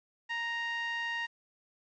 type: tone with low-pass filter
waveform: 5% pulse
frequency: 932.3 Hz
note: A#5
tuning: in tune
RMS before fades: -35 dBFS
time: 0.29-1.27 s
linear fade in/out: 20 ms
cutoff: 2100 Hz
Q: 2.8
effects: resampled to 16000 Hz + 10-bit